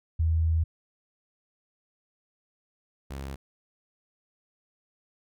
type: tone pair in turn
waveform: sine / sawtooth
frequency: 81 / 68.11 Hz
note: E2 / C#2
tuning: -30 / -30 cents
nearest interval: minor third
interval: 300 cents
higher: first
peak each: -21 / -31 dBFS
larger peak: first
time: 0.19-0.64 / 3.1-3.36 s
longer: first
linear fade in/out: 10 ms
effects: none